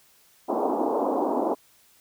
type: band-pass noise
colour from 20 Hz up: pink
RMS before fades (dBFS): -25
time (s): 0.48-1.55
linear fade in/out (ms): 20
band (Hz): 250 to 1000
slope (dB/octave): 48
effects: white hiss -59 dBFS RMS until 2 s